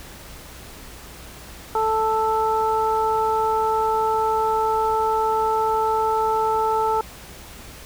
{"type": "harmonic tone", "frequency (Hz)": 440, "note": "A4", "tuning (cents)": 0, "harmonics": [1, 2, 3], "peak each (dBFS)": [-23, -20, -26], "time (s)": [1.75, 7.01], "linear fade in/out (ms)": 2, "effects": ["added 60 Hz sine -45 dBFS peak until 7.85 s", "pink hiss -41 dBFS RMS until 7.85 s"]}